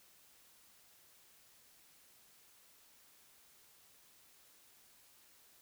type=silence; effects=white hiss -65 dBFS RMS until 5.61 s